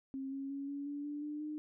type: tone with pitch steps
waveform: sine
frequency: 268.5 / 273.2 / 278 / 282.8 / 287.8 / 292.8 / 297.9 / 303.1 Hz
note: C4 / C#4 / C#4 / C#4 / D4 / D4 / D4 / D#4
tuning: +45 / -25 / +5 / +35 / -35 / -5 / +25 / -45 cents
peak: -38 dBFS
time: 0.14-1.58 s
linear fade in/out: 0 ms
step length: 180 ms
effects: none